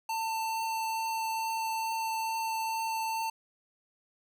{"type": "tone with vibrato", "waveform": "square", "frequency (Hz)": 895, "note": "A5", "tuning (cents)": 29, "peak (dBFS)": -31, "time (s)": [0.09, 3.3], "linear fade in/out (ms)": 5, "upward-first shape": "triangle", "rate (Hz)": 2.3, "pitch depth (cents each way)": 8, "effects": []}